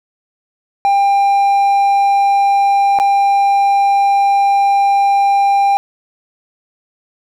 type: tone with dropouts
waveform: triangle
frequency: 797 Hz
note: G5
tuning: 28 cents sharp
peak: -7 dBFS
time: 0.85-5.77 s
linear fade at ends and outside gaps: 0 ms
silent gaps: 2.988-2.999 s
effects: none